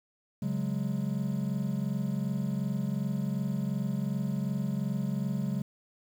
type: chord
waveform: triangle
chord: C# suspended fourth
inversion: none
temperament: equal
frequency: 138.59 / 185 / 207.7 Hz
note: C#3 / F#3 / G#3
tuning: 0 / 0 / 0 cents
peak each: -31 dBFS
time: 0.42-5.62 s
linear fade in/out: 5 ms
effects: 9-bit